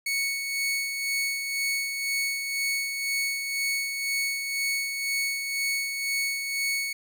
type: tone with tremolo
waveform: sawtooth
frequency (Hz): 2217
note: C#7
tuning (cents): 0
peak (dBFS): -21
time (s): 0.06-6.93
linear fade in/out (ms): 5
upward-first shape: sine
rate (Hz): 2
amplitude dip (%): 45
effects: none